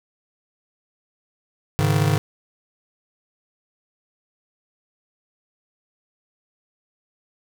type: chord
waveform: square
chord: Ab suspended fourth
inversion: none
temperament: just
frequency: 103.83 / 138.43 / 155.74 Hz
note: Ab2 / Db3 / Eb3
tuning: 0 / -2 / +2 cents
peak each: -22 dBFS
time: 1.79-2.18 s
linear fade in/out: 0 ms
effects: none